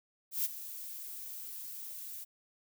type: noise with ADSR envelope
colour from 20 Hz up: violet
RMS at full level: -30 dBFS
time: 0.31-2.25 s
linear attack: 140 ms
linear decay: 19 ms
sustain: -14 dB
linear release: 23 ms
effects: none